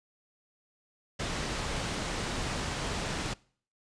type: low-pass noise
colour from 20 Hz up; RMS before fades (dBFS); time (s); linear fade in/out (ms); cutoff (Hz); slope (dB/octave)
pink; -34; 1.19-3.34; 10; 7100; 12
effects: noise-tail reverb RT60 0.5 s tail -23 dB re dry + resampled to 22050 Hz